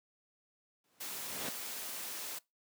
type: noise with exponential growth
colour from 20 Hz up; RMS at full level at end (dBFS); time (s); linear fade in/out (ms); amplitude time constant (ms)
pink; -37; 0.84-1.49; 2; 140
type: noise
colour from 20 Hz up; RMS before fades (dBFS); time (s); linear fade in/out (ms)
white; -42; 1-2.39; 10
effects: noise-tail reverb RT60 0.2 s tail -22 dB re dry + high-pass 200 Hz 12 dB/octave